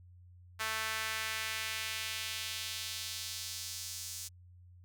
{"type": "tone with high-pass filter sweep", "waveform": "sawtooth", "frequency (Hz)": 220, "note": "A3", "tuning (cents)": 0, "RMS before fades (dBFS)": -39, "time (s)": [0.59, 4.29], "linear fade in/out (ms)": 20, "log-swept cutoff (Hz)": [1400, 6400], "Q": 1.3, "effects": ["added 89 Hz sine -54 dBFS peak until 4.84 s"]}